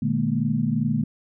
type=tone cluster; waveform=sine; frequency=119.6 / 151.9 / 212.3 / 234.8 Hz; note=A#2 / D#3 / G#3 / A#3; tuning=+45 / -41 / +38 / +13 cents; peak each=-29 / -25 / -25 / -25 dBFS; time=0.02-1.04 s; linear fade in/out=5 ms; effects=none